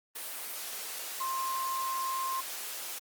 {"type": "tone in noise", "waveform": "sine", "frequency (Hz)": 1055, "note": "C6", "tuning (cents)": 14, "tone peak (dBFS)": -31, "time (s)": [1.2, 2.41], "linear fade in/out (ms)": 10, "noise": "white", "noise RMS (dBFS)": -39, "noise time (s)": [0.15, 2.99], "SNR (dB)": 5, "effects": ["high-pass 400 Hz 12 dB/octave", "Opus 32 kbps"]}